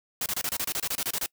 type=noise bursts; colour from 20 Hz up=white; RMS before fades=-29 dBFS; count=14; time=0.21-1.261 s; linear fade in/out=2 ms; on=50 ms; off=27 ms; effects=noise-tail reverb RT60 0.1 s tail -25 dB re dry